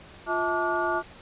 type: tone cluster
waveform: sine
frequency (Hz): 350.1 / 646 / 874 / 1163 / 1438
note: F4 / E5 / A5 / D6 / F#6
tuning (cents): +4 / -35 / -12 / -17 / -50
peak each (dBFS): -30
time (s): 0.26-1.03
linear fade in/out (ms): 50
effects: pink hiss -48 dBFS RMS until 1.21 s + resampled to 8000 Hz